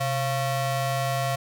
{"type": "ring-modulated tone", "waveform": "35% pulse", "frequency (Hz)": 409.4, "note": "G#4", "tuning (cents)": -25, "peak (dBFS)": -19, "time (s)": [0, 1.36], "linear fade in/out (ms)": 10, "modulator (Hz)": 280, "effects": []}